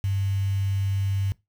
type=tone with quantisation; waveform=sine; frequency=98 Hz; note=G2; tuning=in tune; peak=-22 dBFS; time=0.04-1.32 s; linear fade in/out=0 ms; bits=7; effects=noise-tail reverb RT60 0.2 s tail -20 dB re dry